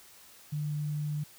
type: tone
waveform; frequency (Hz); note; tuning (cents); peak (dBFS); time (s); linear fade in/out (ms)
sine; 149.2; D3; +28; -30; 0.52-1.24; 10
effects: white hiss -55 dBFS RMS until 1.38 s